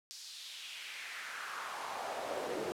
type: noise with high-pass filter sweep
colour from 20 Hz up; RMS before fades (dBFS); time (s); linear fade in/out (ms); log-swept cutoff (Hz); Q
brown; -42; 0.11-2.72; 0; 5200 to 390; 2.4
effects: low-pass 12000 Hz 12 dB/octave